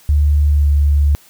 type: tone with pitch glide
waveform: sine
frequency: 73.42 to 72.33 Hz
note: D2 to D2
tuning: 0 to -26 cents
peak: -9 dBFS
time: 0.09-1.15 s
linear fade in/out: 0 ms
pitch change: -26 cents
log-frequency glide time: 0.5-0.67 s
effects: white hiss -47 dBFS RMS until 1.29 s